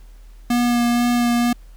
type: tone with vibrato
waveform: square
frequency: 240 Hz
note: B3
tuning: 49 cents flat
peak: -16 dBFS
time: 0.5-1.53 s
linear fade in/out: 5 ms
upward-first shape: sine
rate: 2.1 Hz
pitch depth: 13 cents each way
effects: added 40 Hz sine -39 dBFS peak until 1.76 s + pink hiss -57 dBFS RMS until 1.76 s